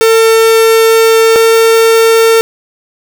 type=tone pair in turn; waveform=45% pulse; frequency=450.2 / 452.4 Hz; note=A4 / A4; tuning=+40 / +48 cents; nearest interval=unison; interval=8 cents; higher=second; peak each=-4 dBFS; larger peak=neither; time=0.01-1.36 / 1.36-2.41 s; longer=first; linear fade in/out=0 ms; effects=none